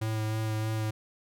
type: tone with vibrato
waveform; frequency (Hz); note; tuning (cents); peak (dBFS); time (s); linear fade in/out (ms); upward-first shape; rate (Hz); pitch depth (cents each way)
square; 109.4; A2; -9; -29; 0.01-0.91; 10; sine; 3.2; 15
effects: none